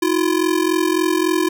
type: ring-modulated tone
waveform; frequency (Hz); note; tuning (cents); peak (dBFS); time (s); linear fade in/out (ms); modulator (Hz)
square; 340.7; F4; -43; -13; 0.02-1.49; 2; 21.8
effects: none